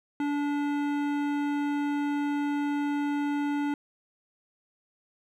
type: tone with hard clipping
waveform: sine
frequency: 289.1 Hz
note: D4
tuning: 27 cents flat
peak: -28 dBFS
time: 0.2-3.74 s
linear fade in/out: 2 ms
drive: 15 dB
effects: none